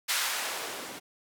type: noise with band-pass filter sweep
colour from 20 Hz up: blue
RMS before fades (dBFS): -33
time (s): 0.08-1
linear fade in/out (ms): 20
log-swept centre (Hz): 1900 to 220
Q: 0.78
effects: none